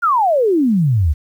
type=exponential sweep; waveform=sine; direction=down; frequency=1455 to 68.4 Hz; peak=-11 dBFS; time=0.02-1.14 s; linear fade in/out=20 ms; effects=8-bit